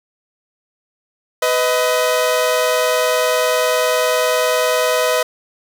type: tone pair together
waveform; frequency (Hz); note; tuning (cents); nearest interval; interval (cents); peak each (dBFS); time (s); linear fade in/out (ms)
sawtooth; 500 / 630; B4 / D#5; +21 / +21; major third; 400; -13; 1.42-5.23; 5
effects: none